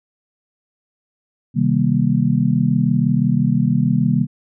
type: chord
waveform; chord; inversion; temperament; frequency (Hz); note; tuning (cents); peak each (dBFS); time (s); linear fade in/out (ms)
sine; C minor seventh; none; just; 130.81 / 156.98 / 196.22 / 235.5; C3 / Eb3 / G3 / Bb3; 0 / +16 / +2 / +18; -19; 1.54-4.27; 50
effects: none